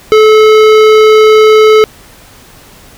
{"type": "tone with hard clipping", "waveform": "sine", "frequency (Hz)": 432.6, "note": "A4", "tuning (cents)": -29, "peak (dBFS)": -3, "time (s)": [0.12, 1.84], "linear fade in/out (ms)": 0, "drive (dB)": 16, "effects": ["pink hiss -37 dBFS RMS until 2.97 s"]}